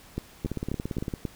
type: two click trains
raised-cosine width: 3 ms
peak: -17 / -16 dBFS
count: 13 / 5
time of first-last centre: 0.46-1.138 / 0.18-1.252 s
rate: 17.7 / 3.73 Hz
effects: pink hiss -52 dBFS RMS until 1.35 s